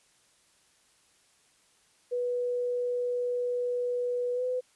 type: tone with pitch glide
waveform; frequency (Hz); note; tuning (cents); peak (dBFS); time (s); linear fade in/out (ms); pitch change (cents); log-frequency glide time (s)
sine; 490.3 to 503.8; B4 to B4; -13 to +34; -27; 2.11-4.61; 20; +47; 4.34-4.43
effects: white hiss -65 dBFS RMS until 4.75 s + resampled to 24000 Hz